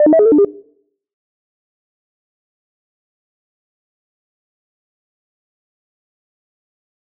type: tone with pitch steps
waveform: sine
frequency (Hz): 597 / 305.2 / 650 / 419 / 449.6 / 296.5 / 403.2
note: D5 / D#4 / E5 / G#4 / A4 / D4 / G4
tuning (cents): +28 / -33 / -24 / +15 / +37 / +17 / +49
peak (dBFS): -5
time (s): 0-0.448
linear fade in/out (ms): 2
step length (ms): 64
effects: noise-tail reverb RT60 0.7 s tail -22 dB re dry + tanh soft clip ceiling -2 dBFS